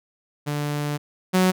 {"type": "tone pair in turn", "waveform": "sawtooth", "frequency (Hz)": [146.9, 185.08], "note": ["D3", "F#3"], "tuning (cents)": [1, 1], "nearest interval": "major third", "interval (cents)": 400, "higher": "second", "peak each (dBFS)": [-20, -12], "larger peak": "second", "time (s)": [[0.46, 0.98], [1.33, 1.52]], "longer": "first", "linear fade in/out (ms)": 20, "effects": []}